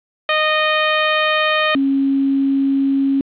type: tone pair in turn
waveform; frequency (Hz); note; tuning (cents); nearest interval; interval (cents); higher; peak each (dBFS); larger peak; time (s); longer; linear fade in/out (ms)
10% pulse / sine; 617 / 273.4; D#5 / C#4; -15 / -24; octave + major second; 1409; first; -5 / -13; first; 0.29-1.75 / 1.75-3.21; neither; 2
effects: resampled to 8000 Hz + 7-bit